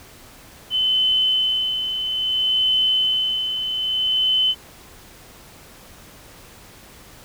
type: tone with tremolo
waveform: sine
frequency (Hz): 3041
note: F#7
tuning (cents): +47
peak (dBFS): -15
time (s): 0.7-4.55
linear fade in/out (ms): 50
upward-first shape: sine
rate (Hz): 0.6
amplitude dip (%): 55
effects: pink hiss -45 dBFS RMS until 7.24 s